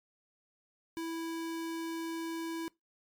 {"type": "tone", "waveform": "square", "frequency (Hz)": 329.3, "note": "E4", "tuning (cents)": -2, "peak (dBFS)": -36, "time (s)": [0.97, 2.68], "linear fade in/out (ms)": 0, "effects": ["noise-tail reverb RT60 0.2 s tail -23 dB re dry", "MP3 96 kbps"]}